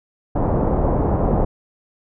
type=low-pass noise; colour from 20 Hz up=pink; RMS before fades=-18 dBFS; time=0.35-1.45 s; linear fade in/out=10 ms; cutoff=880 Hz; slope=24 dB/octave; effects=none